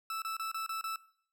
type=tone bursts; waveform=40% pulse; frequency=1317 Hz; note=E6; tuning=2 cents flat; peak=-34 dBFS; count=6; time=0.1-0.96 s; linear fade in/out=2 ms; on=120 ms; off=28 ms; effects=noise-tail reverb RT60 0.6 s tail -20 dB re dry